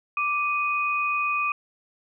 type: tone pair together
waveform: sine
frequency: 1174.7 / 2493 Hz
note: D6 / D#7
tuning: 0 / +3 cents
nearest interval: octave + minor second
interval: 1303 cents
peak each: -25 dBFS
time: 0.17-1.52 s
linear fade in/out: 2 ms
effects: none